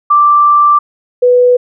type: tone pair in turn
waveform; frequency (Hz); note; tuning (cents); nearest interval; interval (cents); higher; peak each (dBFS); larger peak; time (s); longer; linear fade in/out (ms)
sine; 1174.7 / 493.9; D6 / B4; 0 / 0; octave + minor third; 1500; first; -4; neither; 0.1-0.79 / 1.22-1.57; first; 10
effects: none